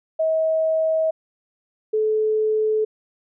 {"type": "tone pair in turn", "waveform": "sine", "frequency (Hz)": [639, 432.7], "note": ["D#5", "A4"], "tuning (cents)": [46, -29], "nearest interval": "perfect fifth", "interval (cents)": 675, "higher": "first", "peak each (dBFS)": -17, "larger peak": "neither", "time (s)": [[0.19, 1.11], [1.93, 2.85]], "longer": "neither", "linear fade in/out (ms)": 10, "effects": []}